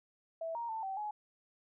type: tone with pitch steps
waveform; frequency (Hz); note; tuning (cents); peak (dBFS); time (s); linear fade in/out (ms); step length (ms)
sine; 656 / 936 / 888 / 771 / 842; E5 / A#5 / A5 / G5 / G#5; -9 / +7 / +16 / -29 / +24; -36; 0.41-1.11; 5; 140
effects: none